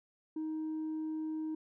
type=tone with tanh clipping; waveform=triangle; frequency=313.6 Hz; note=D#4; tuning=14 cents sharp; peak=-35 dBFS; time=0.36-1.55 s; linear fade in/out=5 ms; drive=6 dB; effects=none